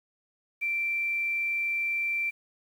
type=tone with quantisation; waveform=sine; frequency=2349 Hz; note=D7; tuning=in tune; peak=-26 dBFS; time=0.61-2.31 s; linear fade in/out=20 ms; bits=9; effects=none